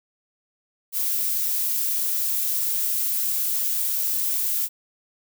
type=noise; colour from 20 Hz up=violet; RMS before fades=-24 dBFS; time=0.92-4.69 s; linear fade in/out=50 ms; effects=none